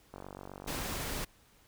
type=click train; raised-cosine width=1 ms; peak=-30 dBFS; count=32; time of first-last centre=0.14-0.789 s; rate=47.8 Hz
type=noise; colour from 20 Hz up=pink; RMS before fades=-37 dBFS; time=0.67-1.25 s; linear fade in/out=10 ms
effects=pink hiss -64 dBFS RMS until 1.67 s